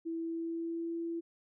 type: tone with pitch glide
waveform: sine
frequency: 329.6 to 335 Hz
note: E4 to E4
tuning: 0 to +28 cents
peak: -34 dBFS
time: 0.05-1.21 s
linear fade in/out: 20 ms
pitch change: +28 cents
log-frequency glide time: 0.19-0.97 s
effects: none